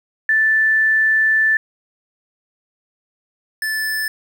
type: tone pair in turn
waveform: sine / square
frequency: 1760 / 1749.9 Hz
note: A6 / A6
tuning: 0 / -10 cents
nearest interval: unison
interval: 10 cents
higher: first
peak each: -12 / -20 dBFS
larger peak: first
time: 0.29-1.57 / 3.62-4.08 s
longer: first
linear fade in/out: 2 ms
effects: 8-bit